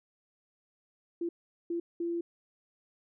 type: tone bursts at uneven times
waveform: sine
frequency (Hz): 340.8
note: F4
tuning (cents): -42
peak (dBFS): -30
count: 3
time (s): 1.21-1.29 / 1.7-1.8 / 2-2.21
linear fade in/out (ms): 5
effects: none